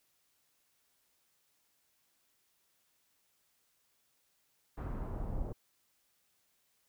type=noise with low-pass filter sweep; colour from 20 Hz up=brown; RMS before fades=-38 dBFS; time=4.77-5.53 s; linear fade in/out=10 ms; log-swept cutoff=1400 to 660 Hz; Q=1.3; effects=white hiss -75 dBFS RMS until 6.88 s